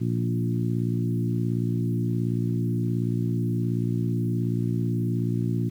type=harmonic tone with a mistuned harmonic; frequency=58.6 Hz; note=A#1; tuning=10 cents sharp; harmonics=2 / 3 / 4 / 5 / 6; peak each=-25 / -29 / -31 / -33 / -35 dBFS; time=0-5.7 s; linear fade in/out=20 ms; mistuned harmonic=2; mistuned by=+19 cents; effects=9-bit